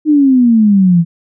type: exponential sweep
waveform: sine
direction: down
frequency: 311.1 to 164.3 Hz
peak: -5 dBFS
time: 0.05-1.05 s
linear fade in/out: 50 ms
effects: none